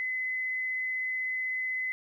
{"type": "tone", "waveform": "sine", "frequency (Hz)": 2029, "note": "B6", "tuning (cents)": 46, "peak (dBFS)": -29, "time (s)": [0, 1.92], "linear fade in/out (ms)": 0, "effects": ["11-bit"]}